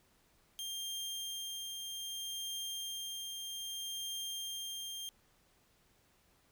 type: tone with tremolo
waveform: sawtooth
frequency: 3194 Hz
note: G7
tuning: 32 cents sharp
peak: -35 dBFS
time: 0.59-5.09 s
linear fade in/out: 0 ms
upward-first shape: triangle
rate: 0.63 Hz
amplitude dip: 30%
effects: pink hiss -70 dBFS RMS until 6.51 s